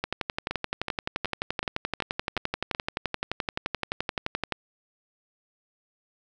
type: two click trains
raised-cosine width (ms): 0.3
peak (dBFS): -11 / -13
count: 53 / 7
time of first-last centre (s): 0.04-4.523 / 0.51-2.749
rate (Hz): 11.6 / 2.68
effects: none